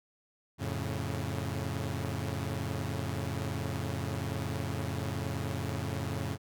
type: chord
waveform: sawtooth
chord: F augmented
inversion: none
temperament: equal with one note detuned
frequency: 88.88 / 110 / 138.59 Hz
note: F2 / A2 / C#3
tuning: +31 / 0 / 0 cents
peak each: -33 dBFS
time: 0.58-6.38 s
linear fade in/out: 50 ms
effects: none